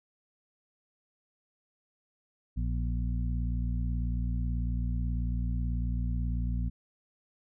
harmonic tone with a mistuned harmonic, 58.27 Hz, A#1, in tune, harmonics 1 / 2 / 3 / 4, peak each -29 / -35 / -39 / -41 dBFS, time 2.56-6.7 s, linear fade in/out 20 ms, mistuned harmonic 4, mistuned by +69 cents, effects none

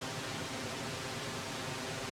pink noise with comb filter, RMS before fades -38 dBFS, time 0.01-2.1 s, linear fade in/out 10 ms, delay 7.6 ms, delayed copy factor +0.75, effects high-pass 100 Hz 12 dB/octave + low-pass 7000 Hz 12 dB/octave

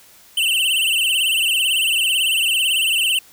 square tone with vibrato, 2879 Hz, F#7, 48 cents flat, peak -16 dBFS, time 0.37-3.19 s, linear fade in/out 5 ms, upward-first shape sine, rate 18 Hz, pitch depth 140 cents each way, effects white hiss -48 dBFS RMS until 3.32 s

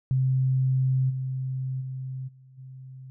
sine tone with level steps, 130.81 Hz, C3, in tune, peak -20 / -27 / -31 / -49 / -40 dBFS, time 0.11-3.1 s, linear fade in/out 0 ms, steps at 1.09 / 1.8 / 2.27 / 2.57 s, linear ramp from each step 20 ms, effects none

